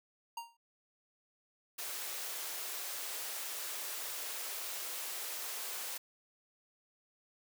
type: tone with exponential decay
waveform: square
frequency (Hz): 932.3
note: A#5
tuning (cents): 0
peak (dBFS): -37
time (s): 0.37-0.57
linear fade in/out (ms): 5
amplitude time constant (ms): 43
type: high-pass noise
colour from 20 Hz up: white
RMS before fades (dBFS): -41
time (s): 1.78-5.98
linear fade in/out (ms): 10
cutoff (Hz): 380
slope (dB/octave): 24
effects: none